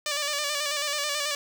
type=tone with vibrato; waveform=5% pulse; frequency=585 Hz; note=D5; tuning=7 cents flat; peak=-15 dBFS; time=0.06-1.35 s; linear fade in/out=2 ms; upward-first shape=square; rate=9.2 Hz; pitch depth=41 cents each way; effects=none